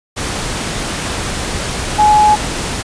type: tone in noise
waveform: sine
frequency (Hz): 845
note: G#5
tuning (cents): +30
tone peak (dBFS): -6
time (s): 1.98-2.36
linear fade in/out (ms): 20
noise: pink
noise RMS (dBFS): -20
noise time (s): 0.16-2.83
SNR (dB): +11
effects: resampled to 22050 Hz